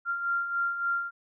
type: beating tone pair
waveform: sine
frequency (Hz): 1385 / 1388.5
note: F6 / F6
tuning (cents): -15 / -10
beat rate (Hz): 3.5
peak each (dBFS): -35 / -27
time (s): 0.05-1.11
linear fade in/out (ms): 50
effects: none